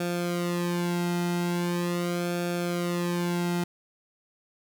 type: tone with flanger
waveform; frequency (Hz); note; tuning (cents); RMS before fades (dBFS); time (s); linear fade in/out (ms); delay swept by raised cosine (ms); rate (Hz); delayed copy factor
sawtooth; 174.61; F3; 0; -28; 0-3.64; 5; 1 to 1.77; 0.41; -0.85
effects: none